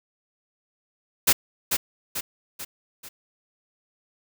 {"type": "noise with echo", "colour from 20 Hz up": "white", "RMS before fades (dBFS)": -17, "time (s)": [1.27, 1.33], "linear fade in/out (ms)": 10, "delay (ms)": 440, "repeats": 4, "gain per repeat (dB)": -6, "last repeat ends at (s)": 3.09, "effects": []}